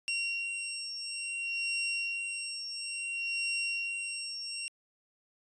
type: beating tone pair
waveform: sawtooth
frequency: 2750 / 2750.58 Hz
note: F7 / F7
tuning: -27 / -27 cents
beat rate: 0.58 Hz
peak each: -33 / -32 dBFS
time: 0.08-4.68 s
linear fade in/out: 0 ms
effects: resampled to 22050 Hz